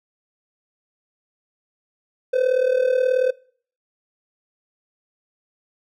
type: tone with amplitude modulation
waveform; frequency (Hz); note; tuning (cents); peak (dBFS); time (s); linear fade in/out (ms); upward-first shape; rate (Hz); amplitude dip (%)
triangle; 510; C5; -44; -11; 2.33-3.31; 10; sine; 38.5; 80
effects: noise-tail reverb RT60 0.5 s tail -23 dB re dry